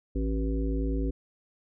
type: harmonic tone with a mistuned harmonic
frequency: 54.5 Hz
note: A1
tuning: 16 cents flat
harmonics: 1 / 3 / 5 / 7 / 9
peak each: -27 / -38 / -32 / -37 / -40 dBFS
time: 0.15-1.11 s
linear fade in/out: 10 ms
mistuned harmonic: 9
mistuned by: -21 cents
effects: none